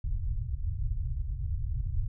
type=low-pass noise; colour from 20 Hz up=pink; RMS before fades=-31 dBFS; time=0.04-2.08 s; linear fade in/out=5 ms; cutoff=120 Hz; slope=48 dB/octave; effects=none